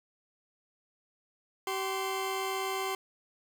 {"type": "tone pair together", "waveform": "20% pulse", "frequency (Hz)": [383.9, 1043.4], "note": ["G4", "C6"], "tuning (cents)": [-36, -5], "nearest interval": "octave + perfect fourth", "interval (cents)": 1731, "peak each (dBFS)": [-28, -31], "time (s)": [1.67, 2.95], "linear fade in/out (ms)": 2, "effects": []}